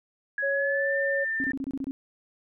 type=tone with pitch glide; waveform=sine; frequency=1671 to 1790.9 Hz; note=G#6 to A6; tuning=+10 to +30 cents; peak=-26 dBFS; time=0.38-1.52 s; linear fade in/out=2 ms; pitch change=+120 cents; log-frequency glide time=0.49-0.96 s
type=tone; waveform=sine; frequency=554.4 Hz; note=C#5; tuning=in tune; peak=-26 dBFS; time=0.42-1.25 s; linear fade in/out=20 ms
type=tone bursts; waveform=sine; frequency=270 Hz; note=C#4; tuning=45 cents flat; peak=-28 dBFS; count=8; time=1.4-1.91 s; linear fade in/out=0 ms; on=41 ms; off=26 ms
effects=none